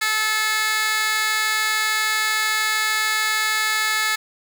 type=tone with high-pass filter; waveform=15% pulse; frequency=433.1 Hz; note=A4; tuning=27 cents flat; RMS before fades=-21 dBFS; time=0.01-4.16 s; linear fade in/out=10 ms; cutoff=2000 Hz; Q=1.5; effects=none